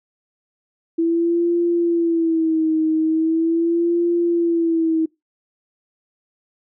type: tone with vibrato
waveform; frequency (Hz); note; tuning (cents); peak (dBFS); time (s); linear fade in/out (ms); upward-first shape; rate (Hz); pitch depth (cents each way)
sine; 329.6; E4; 0; -15; 0.98-5.06; 10; sine; 0.4; 74
effects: noise-tail reverb RT60 0.2 s tail -24 dB re dry

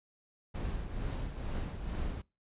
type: noise with tremolo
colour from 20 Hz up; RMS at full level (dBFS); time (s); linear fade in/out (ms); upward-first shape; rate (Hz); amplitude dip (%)
brown; -34; 0.54-2.22; 10; triangle; 2.2; 60
effects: noise-tail reverb RT60 0.3 s tail -26 dB re dry + resampled to 8000 Hz

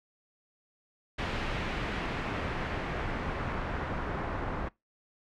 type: noise with low-pass filter sweep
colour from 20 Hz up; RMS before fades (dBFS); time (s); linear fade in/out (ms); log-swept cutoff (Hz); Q
pink; -34; 1.18-4.69; 10; 2800 to 1300; 1.1
effects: noise-tail reverb RT60 0.2 s tail -23 dB re dry

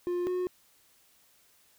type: tone pair in turn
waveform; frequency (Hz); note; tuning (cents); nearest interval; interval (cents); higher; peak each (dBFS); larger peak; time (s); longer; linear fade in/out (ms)
triangle; 353.7 / 362.8; F4 / F#4; +22 / -34; unison; 44; second; -26; neither; 0.07-0.27 / 0.27-0.47; neither; 0
effects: white hiss -64 dBFS RMS until 1.78 s

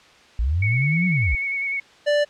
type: linear two-way sweep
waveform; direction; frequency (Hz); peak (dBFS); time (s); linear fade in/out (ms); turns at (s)
sine; up then down; 51.91 to 185.6 to 51.91; -18; 0.39-1.35; 0; 1.07
type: tone with vibrato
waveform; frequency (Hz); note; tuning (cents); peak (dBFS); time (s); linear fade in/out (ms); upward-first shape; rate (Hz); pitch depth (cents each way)
sine; 2217; C#7; 0; -22; 0.62-1.8; 5; square; 10; 19
type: tone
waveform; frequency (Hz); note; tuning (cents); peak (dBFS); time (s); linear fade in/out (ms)
square; 587.3; D5; 0; -17; 2.06-2.25; 20
effects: white hiss -50 dBFS RMS until 2.29 s + low-pass 4000 Hz 12 dB/octave

